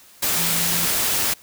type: tone in noise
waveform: sine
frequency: 170 Hz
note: F3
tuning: 46 cents flat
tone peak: -30 dBFS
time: 0.37-0.86 s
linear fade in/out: 10 ms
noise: white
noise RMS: -21 dBFS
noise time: 0.22-1.34 s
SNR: -12 dB
effects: white hiss -49 dBFS RMS until 1.42 s